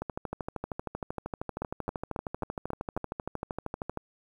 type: two click trains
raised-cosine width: 1 ms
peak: -18 / -19 dBFS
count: 6 / 52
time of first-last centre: 1.62-2.975 / 0.02-3.973 s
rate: 3.69 / 12.9 Hz
effects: 9-bit